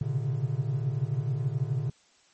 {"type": "tone cluster", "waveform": "triangle", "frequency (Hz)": [115, 128.6, 135.5, 147.2], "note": ["A#2", "C3", "C#3", "D3"], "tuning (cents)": [-23, -30, -39, 4], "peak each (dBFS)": -30, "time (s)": [0.01, 1.9], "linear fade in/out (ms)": 5, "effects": ["white hiss -62 dBFS RMS until 2.33 s", "MP3 32 kbps"]}